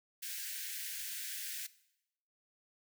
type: high-pass noise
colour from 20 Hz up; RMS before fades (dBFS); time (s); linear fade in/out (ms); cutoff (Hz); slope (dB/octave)
white; -42; 0.22-1.67; 10; 1500; 96
effects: noise-tail reverb RT60 0.8 s tail -18 dB re dry